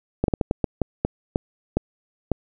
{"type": "slowing click train", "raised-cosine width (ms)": 2, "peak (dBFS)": -6, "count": 11, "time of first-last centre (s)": [0.24, 2.317], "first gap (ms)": 42, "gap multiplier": 1.33, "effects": []}